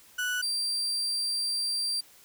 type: tone pair in turn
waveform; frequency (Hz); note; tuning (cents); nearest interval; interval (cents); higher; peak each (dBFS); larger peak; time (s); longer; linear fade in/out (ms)
35% pulse; 1480 / 4710; F#6 / D8; 0 / +4; octave + minor sixth; 2004; second; -26; neither; 0.18-0.42 / 0.42-2.01; second; 10
effects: white hiss -56 dBFS RMS until 2.24 s